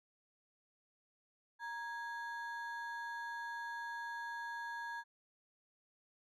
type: ring-modulated tone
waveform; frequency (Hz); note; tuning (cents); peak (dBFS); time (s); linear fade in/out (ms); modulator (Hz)
triangle; 1295; E6; -31; -36; 1.59-5.04; 50; 359
effects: none